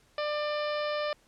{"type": "harmonic tone with a mistuned harmonic", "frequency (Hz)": 596, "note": "D5", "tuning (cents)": 25, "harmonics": [1, 2, 3, 4, 5, 6, 7, 8, 9], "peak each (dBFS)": [-30, -36, -40, -42, -44, -46, -47, -48, -49], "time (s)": [0.18, 1.13], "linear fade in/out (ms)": 2, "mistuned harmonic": 9, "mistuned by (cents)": -42, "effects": ["pink hiss -64 dBFS RMS until 1.27 s", "low-pass 10000 Hz 12 dB/octave"]}